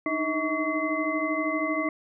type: tone cluster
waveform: sine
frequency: 302.2 / 314.9 / 639 / 1130 / 2054 Hz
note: D4 / D#4 / D#5 / C#6 / C7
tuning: +50 / +21 / +46 / +33 / -33 cents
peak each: -31 dBFS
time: 0.06-1.89 s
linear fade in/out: 2 ms
effects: none